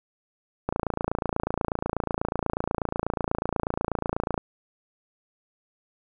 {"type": "click train", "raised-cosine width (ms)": 1, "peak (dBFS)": -11, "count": 105, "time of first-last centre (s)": [0.69, 4.378], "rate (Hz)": 28.2, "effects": []}